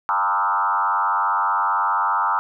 sine tone with frequency modulation, 1100 Hz, C#6, 14 cents flat, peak -17 dBFS, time 0.09-2.39 s, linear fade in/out 0 ms, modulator 95.3 Hz, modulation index 2.9, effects none

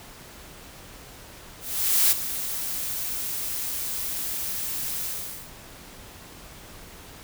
blue noise with ADSR envelope, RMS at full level -18 dBFS, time 1.6-5.52 s, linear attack 510 ms, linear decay 25 ms, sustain -12 dB, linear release 470 ms, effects pink hiss -45 dBFS RMS until 7.23 s

